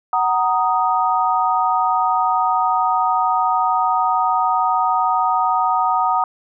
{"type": "chord", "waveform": "sine", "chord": "D# minor", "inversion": "first", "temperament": "just", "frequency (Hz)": [746.7, 933.4, 1244.5], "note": ["F#5", "A#5", "D#6"], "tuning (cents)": [16, 2, 0], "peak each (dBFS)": -19, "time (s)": [0.13, 6.24], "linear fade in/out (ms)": 2, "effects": []}